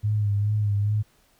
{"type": "tone with vibrato", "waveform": "sine", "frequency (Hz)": 103.83, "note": "G#2", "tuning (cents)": 0, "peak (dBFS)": -20, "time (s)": [0.03, 1.03], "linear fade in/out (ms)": 20, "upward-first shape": "sine", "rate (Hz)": 2.4, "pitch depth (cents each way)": 43, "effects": ["pink hiss -62 dBFS RMS until 1.39 s"]}